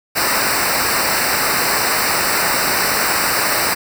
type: noise with comb filter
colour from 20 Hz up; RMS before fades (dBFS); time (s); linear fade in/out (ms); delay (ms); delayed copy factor
pink; -17; 0.15-3.75; 20; 0.3; -0.95
effects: none